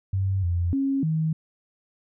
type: tone with pitch steps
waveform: sine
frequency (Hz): 96.2 / 86.9 / 272.8 / 158.5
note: G2 / F2 / C#4 / D#3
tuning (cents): -32 / -8 / -28 / +32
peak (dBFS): -21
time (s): 0.13-1.33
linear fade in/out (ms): 5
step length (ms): 300
effects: none